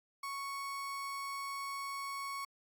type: tone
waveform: 35% pulse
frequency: 1108.7 Hz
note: C#6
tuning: in tune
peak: -37 dBFS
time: 0.23-2.45 s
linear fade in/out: 5 ms
effects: AAC 64 kbps